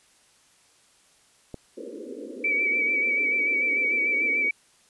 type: click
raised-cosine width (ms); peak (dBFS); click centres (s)
2; -22; 1.543
type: band-pass noise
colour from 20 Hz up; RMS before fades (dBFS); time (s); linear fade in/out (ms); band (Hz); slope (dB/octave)
white; -38; 1.77-4.49; 10; 230 to 530; 96
type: tone with vibrato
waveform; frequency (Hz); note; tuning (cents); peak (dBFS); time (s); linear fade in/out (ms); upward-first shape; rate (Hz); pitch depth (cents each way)
sine; 2293; D7; -42; -21; 2.44-4.51; 5; sine; 6.8; 37
effects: white hiss -60 dBFS RMS until 4.89 s + resampled to 24000 Hz